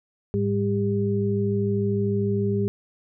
sine tone cluster, 106.5 / 199.7 / 399.6 Hz, G#2 / G3 / G4, +44 / +32 / +33 cents, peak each -25 dBFS, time 0.34-2.68 s, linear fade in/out 0 ms, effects none

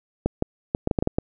clicks, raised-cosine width 2 ms, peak -7 dBFS, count 9, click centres 0.26 / 0.424 / 0.749 / 0.874 / 0.912 / 0.988 / 1.025 / 1.074 / 1.185 s, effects none

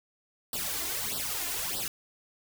white noise with flanger, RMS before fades -33 dBFS, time 0.53-1.88 s, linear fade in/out 2 ms, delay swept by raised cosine 0.22 to 2.92 ms, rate 1.6 Hz, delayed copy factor +1, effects none

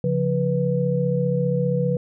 sine tone cluster, 139.6 / 174.7 / 491.2 Hz, C#3 / F3 / B4, +13 / +1 / -9 cents, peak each -23 dBFS, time 0.04-1.97 s, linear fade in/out 2 ms, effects none

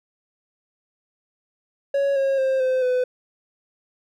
triangle tone with pitch steps, 557 / 543 / 529.4 / 516.1 / 503.2 Hz, C#5 / C#5 / C5 / C5 / B4, +8 / -36 / +20 / -24 / +32 cents, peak -16 dBFS, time 1.94-3.04 s, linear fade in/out 5 ms, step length 220 ms, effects none

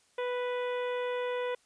harmonic tone, 493.9 Hz, B4, in tune, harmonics 1 / 2 / 3 / 4 / 5 / 6 / 7, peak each -31 / -39 / -44 / -44 / -47 / -52 / -50 dBFS, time 0.18-1.55 s, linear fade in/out 5 ms, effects white hiss -67 dBFS RMS until 1.65 s + resampled to 22050 Hz

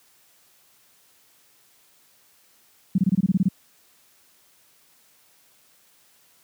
sine tone bursts, 188.3 Hz, F#3, 31 cents sharp, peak -15 dBFS, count 10, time 2.95-3.486 s, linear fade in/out 5 ms, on 32 ms, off 24 ms, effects white hiss -59 dBFS RMS until 6.43 s + high-pass 80 Hz 12 dB/octave

